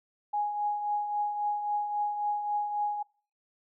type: tone with tremolo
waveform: sine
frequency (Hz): 830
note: G#5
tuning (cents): -1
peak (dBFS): -25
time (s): 0.33-3.03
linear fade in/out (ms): 10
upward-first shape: triangle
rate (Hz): 3.7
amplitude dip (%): 55
effects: noise-tail reverb RT60 0.4 s tail -24 dB re dry